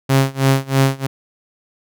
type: tone with tremolo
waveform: sawtooth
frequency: 135.1 Hz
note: C#3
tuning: 44 cents flat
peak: -6 dBFS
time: 0.09-1.07 s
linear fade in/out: 10 ms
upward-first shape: sine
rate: 3.1 Hz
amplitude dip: 95%
effects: none